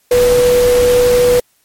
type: tone in noise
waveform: sine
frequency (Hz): 490.9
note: B4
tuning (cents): -10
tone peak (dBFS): -7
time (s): 0.11-1.4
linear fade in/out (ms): 5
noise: pink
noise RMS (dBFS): -20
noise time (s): 0.11-1.4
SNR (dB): +10
effects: white hiss -57 dBFS RMS until 1.64 s + MP3 64 kbps